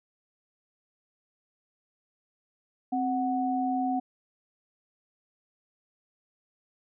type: tone pair together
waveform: sine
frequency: 261.6 / 739.9 Hz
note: C4 / F#5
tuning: 0 / 0 cents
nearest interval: octave + tritone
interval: 1800 cents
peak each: -28 dBFS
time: 2.92-4 s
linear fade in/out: 10 ms
effects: none